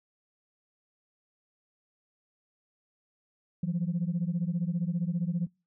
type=beating tone pair; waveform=sine; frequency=166.5 / 181.5 Hz; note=E3 / F#3; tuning=+18 / -33 cents; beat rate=15 Hz; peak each=-29 / -29 dBFS; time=3.63-5.47 s; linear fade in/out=5 ms; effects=noise-tail reverb RT60 0.3 s tail -26 dB re dry + tanh soft clip ceiling -22 dBFS